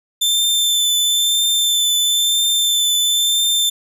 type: tone with vibrato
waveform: sawtooth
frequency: 3548 Hz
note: A7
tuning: 14 cents sharp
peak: -11 dBFS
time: 0.21-3.7 s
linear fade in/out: 10 ms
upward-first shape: triangle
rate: 1 Hz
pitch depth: 20 cents each way
effects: none